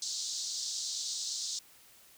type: band-pass noise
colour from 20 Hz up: pink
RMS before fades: -37 dBFS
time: 0.02-1.59 s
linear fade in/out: 2 ms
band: 3900 to 7600 Hz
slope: 48 dB/octave
effects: white hiss -59 dBFS RMS until 2.17 s